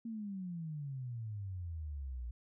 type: exponential sweep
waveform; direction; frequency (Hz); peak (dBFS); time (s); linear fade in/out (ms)
sine; down; 233.1 to 57.7; -39; 0.05-2.31; 5
effects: none